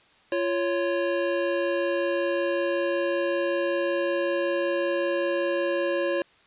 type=tone pair together; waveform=square; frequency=345.7 / 554.4 Hz; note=F4 / C#5; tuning=-18 / 0 cents; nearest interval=minor sixth; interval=818 cents; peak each=-28 / -26 dBFS; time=0.32-6.22 s; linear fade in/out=2 ms; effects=white hiss -58 dBFS RMS until 6.46 s + resampled to 8000 Hz